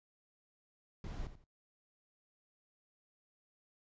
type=noise with echo; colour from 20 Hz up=brown; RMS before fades=-42 dBFS; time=1.04-1.27 s; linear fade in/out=2 ms; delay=85 ms; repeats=2; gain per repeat=-12 dB; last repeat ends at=1.44 s; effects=noise-tail reverb RT60 0.1 s tail -20 dB re dry + resampled to 16000 Hz